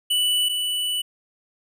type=tone pair in turn; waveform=square; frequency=2968 / 2968 Hz; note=F#7 / F#7; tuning=+5 / +5 cents; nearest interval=unison; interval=0 cents; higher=neither; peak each=-19 / -23 dBFS; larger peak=first; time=0.1-0.49 / 0.49-1.02 s; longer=second; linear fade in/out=10 ms; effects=none